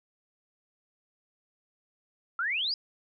sine exponential sweep, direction up, 1318.5 to 5080 Hz, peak -27 dBFS, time 2.39-2.74 s, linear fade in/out 2 ms, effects none

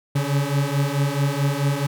40% pulse beating tone pair, 138.59 / 143.19 Hz, C#3 / D3, 0 / -43 cents, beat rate 4.6 Hz, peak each -22 / -21 dBFS, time 0.15-1.87 s, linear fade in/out 10 ms, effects none

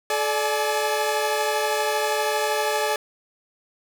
sawtooth tone cluster, 430.8 / 588 / 849 Hz, A4 / D5 / G#5, -37 / +2 / +38 cents, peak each -22 dBFS, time 0.1-2.96 s, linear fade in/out 2 ms, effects none

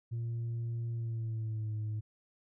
sine tone with pitch glide, 116.54 to 107.49 Hz, A#2 to A2, 0 to -40 cents, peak -31 dBFS, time 0.11-2.01 s, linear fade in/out 20 ms, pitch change -140 cents, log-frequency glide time 0.92-1.73 s, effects tanh soft clip ceiling -32 dBFS

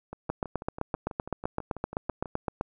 two click trains, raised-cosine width 1 ms, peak -14 / -24 dBFS, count 19 / 14, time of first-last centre 0.3-2.611 / 0.13-2.258 s, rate 7.79 / 6.11 Hz, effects none

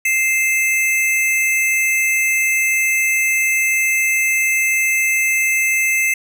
square tone pair together, 2093 / 2618 Hz, C7 / E7, 0 / -13 cents, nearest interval major third, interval 387 cents, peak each -17 / -19 dBFS, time 0.05-6.14 s, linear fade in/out 5 ms, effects none

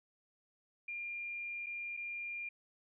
sine tone with dropouts, 2400 Hz, D7, 37 cents sharp, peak -39 dBFS, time 0.88-2.49 s, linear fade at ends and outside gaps 5 ms, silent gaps 1.662-1.666 / 1.968-1.972 s, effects none

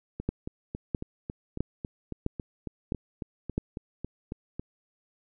two click trains, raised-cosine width 3 ms, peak -21 / -14 dBFS, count 17 / 6, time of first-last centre 0.2-4.596 / 0.29-3.579 s, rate 3.64 / 1.52 Hz, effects none

